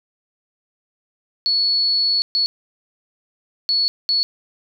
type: tone bursts at uneven times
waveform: sine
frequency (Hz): 4402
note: C#8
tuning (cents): -13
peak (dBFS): -15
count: 4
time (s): 1.46-2.22 / 2.35-2.46 / 3.69-3.88 / 4.09-4.23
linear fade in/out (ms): 0
effects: none